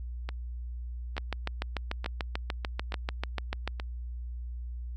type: two click trains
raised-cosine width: 0.3 ms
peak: -20 / -15 dBFS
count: 5 / 18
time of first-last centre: 0.29-3.799 / 1.18-3.676 s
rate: 1.14 / 6.81 Hz
effects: added 60 Hz sine -35 dBFS peak until 4.96 s